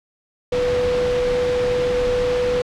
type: tone in noise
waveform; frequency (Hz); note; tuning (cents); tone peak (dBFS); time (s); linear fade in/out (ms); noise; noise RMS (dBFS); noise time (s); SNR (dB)
sine; 493.9; B4; 0; -17; 0.52-2.62; 5; pink; -27; 0.52-2.62; +7
effects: low-pass 4000 Hz 12 dB/octave